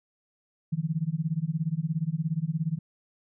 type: tone with tremolo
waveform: sine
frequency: 160 Hz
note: D#3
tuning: 49 cents sharp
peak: -22 dBFS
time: 0.72-2.79 s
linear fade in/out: 10 ms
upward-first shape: sine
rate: 17 Hz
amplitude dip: 95%
effects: none